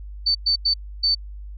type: tone bursts at uneven times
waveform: sine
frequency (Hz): 4540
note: C#8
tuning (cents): +41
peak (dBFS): -16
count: 4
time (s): 0.26-0.35 / 0.46-0.56 / 0.65-0.74 / 1.03-1.15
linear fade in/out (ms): 10
effects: added 50 Hz sine -33 dBFS peak until 1.57 s